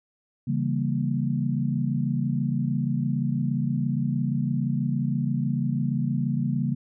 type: chord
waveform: sine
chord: C# diminished seventh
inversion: none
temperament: equal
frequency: 138.59 / 164.81 / 196 / 233.1 Hz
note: C#3 / E3 / G3 / Bb3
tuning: 0 / 0 / 0 / 0 cents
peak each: -26 / -30 / -30 / -28 dBFS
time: 0.47-6.75 s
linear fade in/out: 10 ms
effects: none